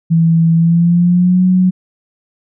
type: tone with pitch glide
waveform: sine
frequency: 164.81 to 183.93 Hz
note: E3 to F#3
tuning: 0 to -10 cents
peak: -7 dBFS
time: 0.1-1.71 s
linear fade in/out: 20 ms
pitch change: +190 cents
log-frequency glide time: 0.55-1.44 s
effects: none